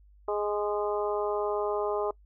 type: harmonic tone with a mistuned harmonic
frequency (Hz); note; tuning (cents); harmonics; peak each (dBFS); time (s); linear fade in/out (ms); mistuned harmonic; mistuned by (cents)
207.7; G#3; 0; 2 / 3 / 4 / 5 / 6; -29 / -33 / -35 / -37 / -39; 0.28-2.11; 5; 6; -24
effects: noise-tail reverb RT60 0.1 s tail -23 dB re dry + added 50 Hz sine -54 dBFS peak until 2.25 s